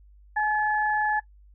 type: tone pair together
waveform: sine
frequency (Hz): 847 / 1721.1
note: G#5 / A6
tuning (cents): +34 / -39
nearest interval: octave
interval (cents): 1227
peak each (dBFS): -24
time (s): 0.36-1.2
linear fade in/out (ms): 10
effects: noise-tail reverb RT60 0.1 s tail -19 dB re dry + added 50 Hz sine -50 dBFS peak until 1.54 s